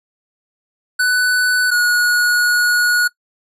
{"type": "tone pair in turn", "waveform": "square", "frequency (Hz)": [1493, 1453.9], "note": ["F#6", "F#6"], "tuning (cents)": [15, -31], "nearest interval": "unison", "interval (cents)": 46, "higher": "first", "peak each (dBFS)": [-13, -13], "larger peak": "neither", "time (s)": [[0.99, 1.71], [1.71, 3.08]], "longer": "second", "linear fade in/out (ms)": 10, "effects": ["noise-tail reverb RT60 0.1 s tail -21 dB re dry", "resampled to 32000 Hz"]}